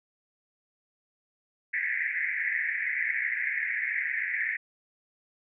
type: band-pass noise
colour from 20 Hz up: white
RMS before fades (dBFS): -30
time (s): 1.73-4.57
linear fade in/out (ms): 10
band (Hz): 1700 to 2200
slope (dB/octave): 96
effects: none